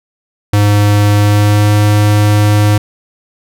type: tone with pitch glide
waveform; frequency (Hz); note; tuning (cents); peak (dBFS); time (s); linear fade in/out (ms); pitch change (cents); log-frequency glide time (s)
square; 103.2 to 104.4; G#2 to G#2; -10 to +10; -7; 0.53-2.78; 5; +20; 1.17-1.74
effects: none